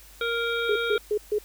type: harmonic tone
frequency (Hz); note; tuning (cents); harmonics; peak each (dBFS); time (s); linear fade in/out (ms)
466.3; A#4; +1; 1 / 3 / 5 / 7 / 8; -28 / -28 / -35 / -36 / -35; 0.21-0.98; 2
type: tone bursts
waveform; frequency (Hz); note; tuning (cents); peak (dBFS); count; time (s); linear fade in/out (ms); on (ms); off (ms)
sine; 420; G#4; +19; -21; 4; 0.69-1.386; 5; 69; 140
effects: added 50 Hz sine -51 dBFS peak until 1.44 s + white hiss -51 dBFS RMS until 1.44 s